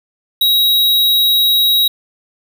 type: tone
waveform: square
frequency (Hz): 3830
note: A#7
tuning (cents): +46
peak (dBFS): -10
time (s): 0.41-1.88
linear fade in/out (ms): 5
effects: none